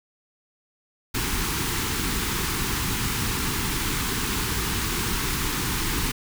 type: band-stop noise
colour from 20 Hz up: pink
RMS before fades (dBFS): -26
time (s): 1.14-6.12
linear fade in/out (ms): 10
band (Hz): 430 to 860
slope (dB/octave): 48
effects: none